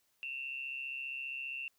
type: tone with amplitude modulation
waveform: sine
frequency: 2700 Hz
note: E7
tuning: 41 cents sharp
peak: -35 dBFS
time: 0.23-1.68 s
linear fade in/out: 0 ms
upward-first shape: sine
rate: 135 Hz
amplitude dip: 65%
effects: white hiss -75 dBFS RMS until 1.78 s